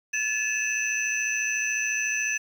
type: tone cluster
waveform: sine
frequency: 1724 / 2546 / 2660 / 6000 Hz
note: A6 / D#7 / E7 / F#8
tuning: -36 / +39 / +15 / +23 cents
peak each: -30 dBFS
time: 0.13-2.38 s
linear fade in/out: 10 ms
effects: 8-bit